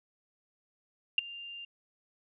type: tone with ADSR envelope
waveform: sine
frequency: 2794 Hz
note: F7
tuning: in tune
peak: -18 dBFS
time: 1.18-1.65 s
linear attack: 3 ms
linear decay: 12 ms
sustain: -23 dB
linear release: 5 ms
effects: none